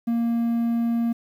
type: tone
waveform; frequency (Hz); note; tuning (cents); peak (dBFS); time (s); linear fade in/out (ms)
triangle; 233.1; A#3; 0; -18; 0.07-1.13; 10
effects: 9-bit